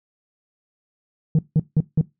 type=tone bursts; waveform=sine; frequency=156.2 Hz; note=D#3; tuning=7 cents sharp; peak=-10 dBFS; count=4; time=1.35-2.012 s; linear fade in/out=2 ms; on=38 ms; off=170 ms; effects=noise-tail reverb RT60 0.2 s tail -21 dB re dry + tanh soft clip ceiling -12 dBFS